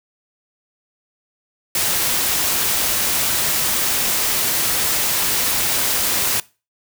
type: noise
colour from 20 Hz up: white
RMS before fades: -19 dBFS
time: 1.75-6.4 s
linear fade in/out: 2 ms
effects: noise-tail reverb RT60 0.3 s tail -21 dB re dry